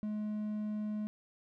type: tone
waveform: triangle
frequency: 211.8 Hz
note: G#3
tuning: 34 cents sharp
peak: -32 dBFS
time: 0.03-1.07 s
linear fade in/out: 0 ms
effects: none